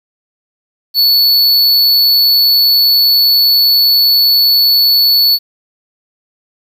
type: tone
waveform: square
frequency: 4435 Hz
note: C#8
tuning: in tune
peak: -7 dBFS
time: 0.94-5.39 s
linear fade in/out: 50 ms
effects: 7-bit